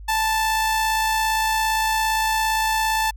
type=tone with amplitude modulation; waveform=sawtooth; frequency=880 Hz; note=A5; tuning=in tune; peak=-14 dBFS; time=0.08-3.11 s; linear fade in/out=10 ms; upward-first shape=sine; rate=57.5 Hz; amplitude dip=25%; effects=added 50 Hz sine -35 dBFS peak until 3.16 s